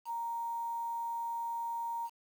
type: tone with quantisation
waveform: sine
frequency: 930 Hz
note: A#5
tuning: 4 cents flat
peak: -34 dBFS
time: 0.05-2.1 s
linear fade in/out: 50 ms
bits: 9
effects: none